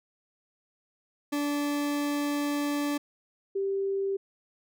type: tone pair in turn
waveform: 40% pulse / sine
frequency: 290 / 391.8 Hz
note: D4 / G4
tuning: -22 / -1 cents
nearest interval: perfect fourth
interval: 521 cents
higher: second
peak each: -26 dBFS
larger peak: neither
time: 1.32-2.98 / 3.55-4.17 s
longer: first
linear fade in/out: 10 ms
effects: none